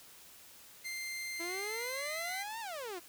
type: tone with pitch glide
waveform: sawtooth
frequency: 2093 to 2036 Hz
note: C7 to C7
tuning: 0 to -48 cents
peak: -35 dBFS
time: 0.84-2.44 s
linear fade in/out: 20 ms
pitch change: -48 cents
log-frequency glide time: 1.62-2.29 s
type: exponential two-way sweep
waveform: sawtooth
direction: up then down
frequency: 329.3 to 932.3 to 329.3 Hz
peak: -36 dBFS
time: 1.39-3 s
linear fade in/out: 20 ms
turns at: 2.6 s
effects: white hiss -56 dBFS RMS until 3.08 s

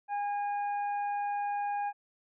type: harmonic tone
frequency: 817 Hz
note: G#5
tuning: 29 cents flat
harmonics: 1 / 2 / 3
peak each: -30 / -44 / -49 dBFS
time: 0.08-1.93 s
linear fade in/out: 50 ms
effects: none

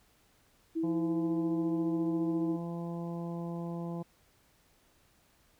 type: tone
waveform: sine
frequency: 325.8 Hz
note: E4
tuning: 20 cents flat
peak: -29 dBFS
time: 0.75-2.57 s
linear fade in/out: 20 ms
type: harmonic tone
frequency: 170.1 Hz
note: F3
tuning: 45 cents flat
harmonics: 1 / 2 / 3 / 4 / 5 / 6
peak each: -36 / -42 / -46 / -48 / -50 / -52 dBFS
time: 0.83-4.03 s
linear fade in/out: 10 ms
effects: pink hiss -67 dBFS RMS until 5.59 s

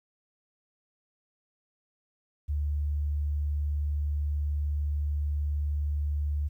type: tone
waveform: sine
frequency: 73.42 Hz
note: D2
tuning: in tune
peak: -26 dBFS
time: 2.48-6.49 s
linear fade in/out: 20 ms
effects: 11-bit

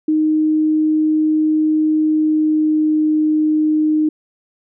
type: tone with pitch glide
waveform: sine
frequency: 310 to 308 Hz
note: D#4 to D#4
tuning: -6 to -17 cents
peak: -12 dBFS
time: 0.08-4.09 s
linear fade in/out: 5 ms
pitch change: -11 cents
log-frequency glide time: 1.98-3.08 s
effects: none

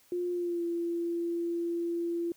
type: tone with pitch glide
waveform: sine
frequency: 354 to 340.8 Hz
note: F4 to F4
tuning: +23 to -42 cents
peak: -29 dBFS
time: 0.12-2.32 s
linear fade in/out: 2 ms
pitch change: -65 cents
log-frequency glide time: 0.32-0.64 s
effects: white hiss -63 dBFS RMS until 2.36 s

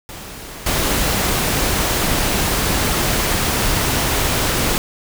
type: noise with level steps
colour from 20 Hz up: pink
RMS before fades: -33 / -18 dBFS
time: 0.09-4.78 s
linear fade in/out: 0 ms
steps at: 0.66 s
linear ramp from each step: 5 ms
effects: none

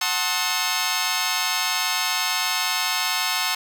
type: chord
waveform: 10% pulse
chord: F# diminished seventh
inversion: none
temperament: just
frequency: 740 / 888 / 1065.6 / 1278.7 Hz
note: F#5 / A5 / C6 / Eb6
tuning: 0 / +16 / +31 / +47 cents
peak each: -20 / -19 / -18 / -20 dBFS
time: 0.01-3.55 s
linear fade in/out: 5 ms
effects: none

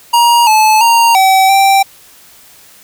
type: tone with pitch steps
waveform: square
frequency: 945 / 866 / 929 / 765 / 782 Hz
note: A#5 / A5 / A#5 / G5 / G5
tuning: +23 / -28 / -6 / -42 / -4 cents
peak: -6 dBFS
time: 0.13-1.83 s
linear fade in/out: 10 ms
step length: 340 ms
effects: white hiss -41 dBFS RMS until 2.83 s

